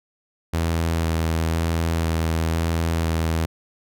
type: tone with vibrato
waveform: sawtooth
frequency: 82 Hz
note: E2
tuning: 9 cents flat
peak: -16 dBFS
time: 0.53-3.46 s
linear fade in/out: 10 ms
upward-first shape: square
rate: 1 Hz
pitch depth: 13 cents each way
effects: none